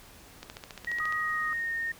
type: click train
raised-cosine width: 0.2 ms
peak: -23 dBFS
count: 11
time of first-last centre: 0.43-1.124 s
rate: 14.4 Hz
type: tone with pitch glide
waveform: sine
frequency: 1900 to 1839.5 Hz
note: A#6 to A#6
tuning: +33 to -24 cents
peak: -29 dBFS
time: 0.87-1.92 s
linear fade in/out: 5 ms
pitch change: -57 cents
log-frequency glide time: 1.16-1.73 s
type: tone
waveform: sine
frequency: 1244.5 Hz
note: D#6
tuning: in tune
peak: -32 dBFS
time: 1-1.53 s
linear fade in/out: 0 ms
effects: pink hiss -52 dBFS RMS until 1.99 s